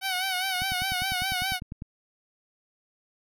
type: tone with vibrato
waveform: 10% pulse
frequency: 749 Hz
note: F#5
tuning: 21 cents sharp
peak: -18 dBFS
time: 0.01-1.6 s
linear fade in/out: 50 ms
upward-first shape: sine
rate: 4.9 Hz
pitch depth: 63 cents each way
type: click train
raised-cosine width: 5 ms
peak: -24 dBFS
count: 13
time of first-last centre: 0.62-1.821 s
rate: 9.99 Hz
effects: none